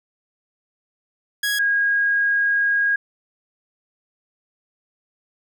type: tone pair in turn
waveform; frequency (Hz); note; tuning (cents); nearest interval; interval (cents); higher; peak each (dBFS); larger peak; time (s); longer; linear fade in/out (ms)
sawtooth / sine; 1660 / 1636.2; G#6 / G#6; -1 / -26; unison; 25; first; -16; neither; 1.43-1.59 / 1.59-2.96; second; 5
effects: none